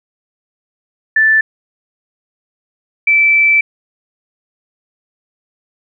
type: tone pair in turn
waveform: sine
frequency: 1760 / 2323 Hz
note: A6 / D7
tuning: 0 / -20 cents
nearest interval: perfect fourth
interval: 480 cents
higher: second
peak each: -7 dBFS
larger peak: neither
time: 1.16-1.41 / 3.07-3.61 s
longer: second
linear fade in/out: 5 ms
effects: none